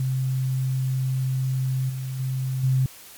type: tone with level steps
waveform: sine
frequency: 130.81 Hz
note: C3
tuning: in tune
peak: -21 / -27 / -23 / -17 dBFS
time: 0-2.86 s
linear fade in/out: 2 ms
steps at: 1.89 / 2.19 / 2.63 s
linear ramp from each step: 10 ms
effects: white hiss -45 dBFS RMS until 3.17 s + MP3 96 kbps